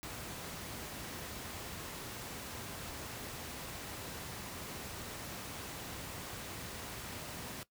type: noise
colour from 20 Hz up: pink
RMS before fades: -44 dBFS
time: 0.03-7.63 s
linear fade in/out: 0 ms
effects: noise-tail reverb RT60 0.1 s tail -17 dB re dry + high-pass 60 Hz 12 dB/octave